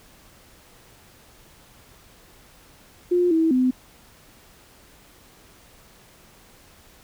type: tone with pitch steps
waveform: sine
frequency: 354.7 / 324 / 255 Hz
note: F4 / E4 / C4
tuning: +27 / -30 / -44 cents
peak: -16 dBFS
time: 3.11-3.71 s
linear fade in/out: 10 ms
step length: 200 ms
effects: pink hiss -52 dBFS RMS until 7.03 s